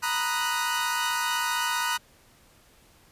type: chord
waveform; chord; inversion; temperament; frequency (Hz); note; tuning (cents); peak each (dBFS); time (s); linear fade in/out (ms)
sawtooth; B major seventh; third; equal; 932.3 / 987.8 / 1244.5 / 1480; A#5 / B5 / D#6 / F#6; 0 / 0 / 0 / 0; -27 / -28 / -28 / -26; 0.02-1.98; 20
effects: pink hiss -58 dBFS RMS until 3.11 s + resampled to 32000 Hz